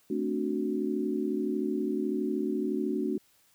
sine chord, D dominant seventh, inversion second, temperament equal, 220 / 261.6 / 293.7 / 370 Hz, A3 / C4 / D4 / F#4, 0 / 0 / 0 / 0 cents, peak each -33 / -35 / -32 / -32 dBFS, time 0.1-3.18 s, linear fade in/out 5 ms, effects white hiss -65 dBFS RMS until 3.54 s

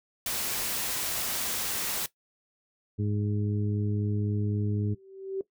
white noise, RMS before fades -31 dBFS, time 0.26-2.06 s, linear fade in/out 2 ms
harmonic tone, 103.83 Hz, G#2, in tune, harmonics 1 / 2 / 3 / 4, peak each -27 / -33 / -37 / -39 dBFS, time 2.98-4.95 s, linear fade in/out 20 ms
sine tone with exponential growth, 385.8 Hz, G4, 28 cents flat, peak -26 dBFS, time 4.81-5.41 s, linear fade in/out 2 ms, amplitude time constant 130 ms
effects noise-tail reverb RT60 0.1 s tail -17 dB re dry

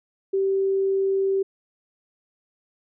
sine tone, 388.1 Hz, G4, 17 cents flat, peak -19 dBFS, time 0.33-1.43 s, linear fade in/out 10 ms, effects none

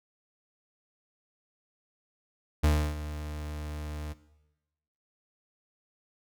40% pulse tone with ADSR envelope, 75.3 Hz, D2, 44 cents sharp, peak -19 dBFS, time 2.63-4.14 s, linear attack 13 ms, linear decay 300 ms, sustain -15 dB, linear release 23 ms, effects noise-tail reverb RT60 1.0 s tail -17 dB re dry

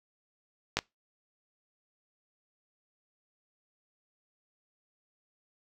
clicks, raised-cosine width 0.2 ms, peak -10 dBFS, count 2, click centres 0.77 / 0.789 s, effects noise-tail reverb RT60 0.2 s tail -25 dB re dry

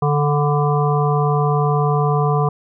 harmonic tone with a mistuned harmonic, 146.6 Hz, D3, 3 cents flat, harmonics 1 / 3 / 5 / 7 / 8, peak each -16 / -21 / -23 / -24 / -25 dBFS, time 0.02-2.49 s, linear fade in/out 5 ms, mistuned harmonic 7, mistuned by -28 cents, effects none

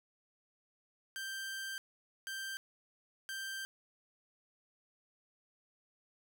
sawtooth tone bursts at uneven times, 1571 Hz, G6, 3 cents sharp, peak -36 dBFS, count 3, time 1.16-1.78 / 2.27-2.57 / 3.29-3.65 s, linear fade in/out 0 ms, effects none

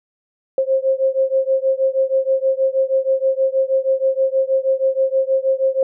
sine beating tone pair, 529 / 535.3 Hz, C5 / C5, +19 / +39 cents, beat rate 6.3 Hz, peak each -17 / -18 dBFS, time 0.58-5.83 s, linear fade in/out 2 ms, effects none

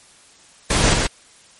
pink noise with echo, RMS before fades -17 dBFS, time 0.7-0.94 s, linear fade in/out 5 ms, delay 130 ms, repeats 1, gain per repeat -2 dB, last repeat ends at 1.07 s, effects white hiss -49 dBFS RMS until 1.59 s + MP3 48 kbps

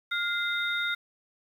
sine tone cluster, 1412 / 2071 / 3690 Hz, F6 / C7 / A#7, +19 / -18 / -18 cents, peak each -29 / -33 / -32 dBFS, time 0.11-0.95 s, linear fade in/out 10 ms, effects 9-bit

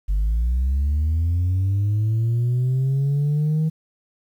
sine linear sweep, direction up, 47.48 to 159.3 Hz, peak -15 dBFS, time 0.08-3.7 s, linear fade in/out 20 ms, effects tanh soft clip ceiling -16 dBFS + 9-bit

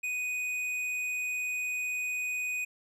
sine tone with tanh clipping, 2489 Hz, D#7, in tune, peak -32 dBFS, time 0.03-2.65 s, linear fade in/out 10 ms, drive 10 dB, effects none

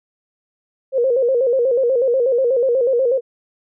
sine tone with vibrato, 503 Hz, B4, 32 cents sharp, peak -13 dBFS, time 0.92-3.21 s, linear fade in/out 50 ms, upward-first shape square, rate 8.2 Hz, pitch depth 95 cents each way, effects none

